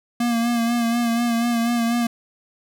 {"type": "tone with vibrato", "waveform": "square", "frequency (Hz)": 234.7, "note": "A#3", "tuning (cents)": 12, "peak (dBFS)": -19, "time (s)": [0.2, 2.07], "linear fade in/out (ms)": 5, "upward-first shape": "sine", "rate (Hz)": 4.1, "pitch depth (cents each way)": 35, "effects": []}